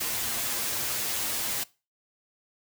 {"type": "noise with comb filter", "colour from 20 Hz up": "white", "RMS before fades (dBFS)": -30, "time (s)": [0, 1.64], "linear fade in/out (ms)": 10, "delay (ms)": 8.7, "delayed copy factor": 0.8, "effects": ["noise-tail reverb RT60 0.3 s tail -21 dB re dry"]}